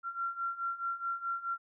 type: beating tone pair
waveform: sine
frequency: 1368 / 1372.7 Hz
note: F6 / F6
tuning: -36 / -30 cents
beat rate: 4.7 Hz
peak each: -38 / -35 dBFS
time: 0.03-1.58 s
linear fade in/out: 50 ms
effects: none